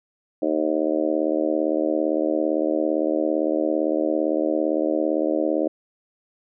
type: harmonic tone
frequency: 77.7 Hz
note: D#2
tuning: 2 cents flat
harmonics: 3 / 4 / 5 / 6 / 7 / 8 / 9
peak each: -34 / -23 / -28 / -32 / -25 / -27 / -36 dBFS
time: 0.42-5.68 s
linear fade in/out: 5 ms
effects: none